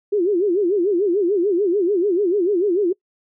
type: tone with vibrato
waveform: sine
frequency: 377.8 Hz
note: F#4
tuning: 36 cents sharp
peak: -15 dBFS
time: 0.12-2.93 s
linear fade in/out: 10 ms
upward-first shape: sine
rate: 6.8 Hz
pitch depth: 200 cents each way
effects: noise-tail reverb RT60 0.1 s tail -25 dB re dry